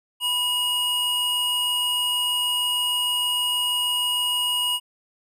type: tone pair together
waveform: square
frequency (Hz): 987.8 / 2877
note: B5 / F#7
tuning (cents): 0 / -49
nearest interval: octave + perfect fifth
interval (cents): 1851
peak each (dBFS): -32 / -22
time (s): 0.2-4.8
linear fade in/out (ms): 50
effects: none